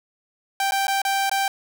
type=tone with dropouts; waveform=sawtooth; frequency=784 Hz; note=G5; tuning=in tune; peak=-16 dBFS; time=0.6-1.48 s; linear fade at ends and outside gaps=2 ms; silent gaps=0.71-0.72 / 0.87-0.88 / 1.018-1.05 / 1.296-1.314 s; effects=none